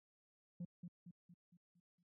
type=tone with echo; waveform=sine; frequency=174.61 Hz; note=F3; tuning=in tune; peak=-40 dBFS; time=0.6-0.65 s; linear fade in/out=5 ms; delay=230 ms; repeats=6; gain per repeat=-6 dB; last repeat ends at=2.03 s; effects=tanh soft clip ceiling -41 dBFS + high-pass 100 Hz 12 dB/octave